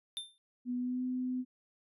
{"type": "tone with exponential decay", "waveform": "square", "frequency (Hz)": 3581, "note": "A7", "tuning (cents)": 30, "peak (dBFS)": -34, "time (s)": [0.17, 0.38], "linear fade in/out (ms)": 0, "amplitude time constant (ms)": 44}
{"type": "tone with pitch glide", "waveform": "sine", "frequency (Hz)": [246.9, 253.4], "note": ["B3", "B3"], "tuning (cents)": [0, 45], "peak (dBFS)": -32, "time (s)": [0.65, 1.45], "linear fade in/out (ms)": 50, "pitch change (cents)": 45, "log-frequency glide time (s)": [0.76, 1.03]}
{"effects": ["resampled to 32000 Hz"]}